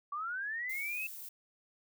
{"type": "linear sweep", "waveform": "sine", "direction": "up", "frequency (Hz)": [1130, 2637], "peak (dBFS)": -35, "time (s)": [0.12, 1.07], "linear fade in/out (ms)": 5}
{"type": "noise", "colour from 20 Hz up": "violet", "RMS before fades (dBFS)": -46, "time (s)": [0.69, 1.29], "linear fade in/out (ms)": 5}
{"effects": []}